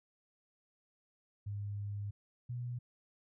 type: tone pair in turn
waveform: sine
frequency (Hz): 102 / 121.97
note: G#2 / B2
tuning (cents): -31 / -21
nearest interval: minor third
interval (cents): 310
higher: second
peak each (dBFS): -37 / -37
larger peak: neither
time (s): 1.46-2.11 / 2.49-2.79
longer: first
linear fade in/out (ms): 10
effects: none